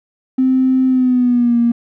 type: tone with pitch glide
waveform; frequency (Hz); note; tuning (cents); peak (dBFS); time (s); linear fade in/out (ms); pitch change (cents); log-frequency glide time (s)
triangle; 260 to 235.7; C4 to A#3; -11 to +19; -6; 0.38-1.72; 10; -170; 0.87-1.58
effects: tanh soft clip ceiling -8 dBFS